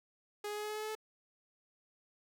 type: tone with pitch steps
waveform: sawtooth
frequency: 415 / 417.6 / 420.3 / 423 / 425.7 / 428.4 / 431.1 / 433.9 Hz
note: G#4 / G#4 / G#4 / G#4 / G#4 / A4 / A4 / A4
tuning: -1 / +10 / +21 / +32 / +43 / -46 / -35 / -24 cents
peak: -34 dBFS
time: 0.44-0.952 s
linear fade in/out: 5 ms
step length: 64 ms
effects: none